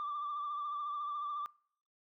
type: tone with vibrato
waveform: sine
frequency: 1174.7 Hz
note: D6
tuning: in tune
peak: -34 dBFS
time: 0-1.46 s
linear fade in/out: 0 ms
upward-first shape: triangle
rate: 14 Hz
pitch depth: 48 cents each way
effects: noise-tail reverb RT60 0.6 s tail -25 dB re dry + tanh soft clip ceiling -33 dBFS